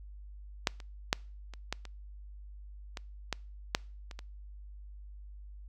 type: clicks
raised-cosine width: 0.2 ms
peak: -8 / -30 / -7 / -29 / -15 / -28 / -21 / -14 / -8 / -27 / -26 dBFS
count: 11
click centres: 0.672 / 0.802 / 1.129 / 1.537 / 1.726 / 1.853 / 2.972 / 3.327 / 3.749 / 4.112 / 4.191 s
effects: noise-tail reverb RT60 0.4 s tail -26 dB re dry + added 50 Hz sine -45 dBFS peak until 5.68 s